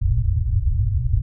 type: low-pass noise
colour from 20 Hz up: white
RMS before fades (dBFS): -19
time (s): 0.01-1.22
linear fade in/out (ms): 10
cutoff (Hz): 120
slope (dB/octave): 96
effects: none